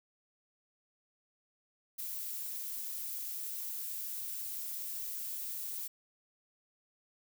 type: noise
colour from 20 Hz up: violet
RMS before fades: -40 dBFS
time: 1.98-5.88 s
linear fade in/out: 10 ms
effects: none